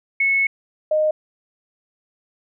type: tone pair in turn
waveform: sine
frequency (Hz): 2198 / 616.8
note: C#7 / D#5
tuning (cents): -15 / -15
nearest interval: octave + minor seventh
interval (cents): 2200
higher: first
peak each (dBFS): -15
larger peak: neither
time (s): 0.2-0.47 / 0.91-1.11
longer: first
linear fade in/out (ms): 5
effects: none